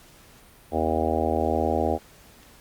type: harmonic tone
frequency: 79.8 Hz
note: D#2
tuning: 44 cents sharp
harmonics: 1 / 3 / 4 / 5 / 6 / 7 / 8 / 9 / 10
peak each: -30 / -30 / -30 / -30 / -30 / -30 / -30 / -30 / -30 dBFS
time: 0.71-1.99 s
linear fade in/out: 50 ms
type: click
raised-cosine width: 0.2 ms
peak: -34 dBFS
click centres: 2.431 s
effects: pink hiss -52 dBFS RMS until 2.6 s + Opus 48 kbps